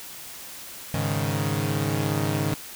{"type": "chord", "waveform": "sawtooth", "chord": "Ab suspended fourth", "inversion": "none", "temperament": "equal", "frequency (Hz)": [103.83, 138.59, 155.56], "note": ["Ab2", "Db3", "Eb3"], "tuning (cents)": [0, 0, 0], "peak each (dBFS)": -24, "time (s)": [0.94, 2.54], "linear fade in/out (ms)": 0, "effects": ["white hiss -40 dBFS RMS until 2.75 s"]}